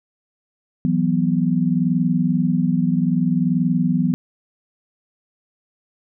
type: chord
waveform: sine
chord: E suspended second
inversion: none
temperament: just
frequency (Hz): 164.81 / 185.42 / 247.2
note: E3 / F#3 / B3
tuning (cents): 0 / +4 / +2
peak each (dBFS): -20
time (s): 0.85-4.14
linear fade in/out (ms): 0
effects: none